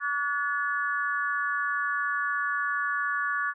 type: tone cluster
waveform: sine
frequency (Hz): 1141 / 1454 / 1717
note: C#6 / F#6 / A6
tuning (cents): +50 / -31 / -43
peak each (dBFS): -30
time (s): 0-3.54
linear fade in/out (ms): 50
effects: none